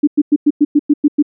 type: tone bursts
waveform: sine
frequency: 293.7 Hz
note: D4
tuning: in tune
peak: -6 dBFS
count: 9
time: 0.03-1.226 s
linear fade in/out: 10 ms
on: 44 ms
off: 100 ms
effects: none